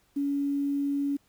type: tone with quantisation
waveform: sine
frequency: 282.2 Hz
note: C#4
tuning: 31 cents sharp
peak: -25 dBFS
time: 0.16-1.17 s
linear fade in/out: 10 ms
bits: 9
effects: pink hiss -67 dBFS RMS until 1.28 s